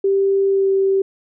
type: tone with pitch glide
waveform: sine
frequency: 392 to 387.9 Hz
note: G4 to G4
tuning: 0 to -18 cents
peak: -13 dBFS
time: 0.04-1.02 s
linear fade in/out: 5 ms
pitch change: -18 cents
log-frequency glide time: 0.48-0.7 s
effects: none